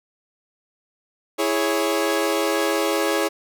sawtooth chord, C# minor, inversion first, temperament equal, 329.6 / 415.3 / 554.4 Hz, E4 / G#4 / C#5, 0 / 0 / 0 cents, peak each -20 dBFS, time 1.38-3.29 s, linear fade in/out 20 ms, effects none

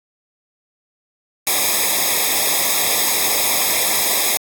white noise with comb filter, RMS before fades -17 dBFS, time 1.47-4.37 s, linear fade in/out 0 ms, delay 0.68 ms, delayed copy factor -0.95, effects AAC 64 kbps

